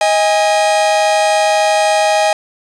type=tone pair together; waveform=45% pulse; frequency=630.9 / 820 Hz; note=D#5 / G#5; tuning=+24 / -22 cents; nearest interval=perfect fourth; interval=454 cents; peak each=-13 dBFS; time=0.01-2.33 s; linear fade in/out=2 ms; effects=resampled to 22050 Hz + 7-bit